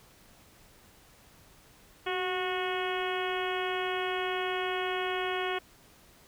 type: harmonic tone with a mistuned harmonic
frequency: 365.2 Hz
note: F#4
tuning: 23 cents flat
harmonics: 1 / 2 / 3 / 4 / 5 / 6 / 7 / 8 / 9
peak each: -33 / -36 / -38 / -39 / -40 / -41 / -41 / -42 / -43 dBFS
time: 2.06-5.59 s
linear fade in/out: 10 ms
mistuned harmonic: 1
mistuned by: +43 cents
effects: pink hiss -58 dBFS RMS until 6.27 s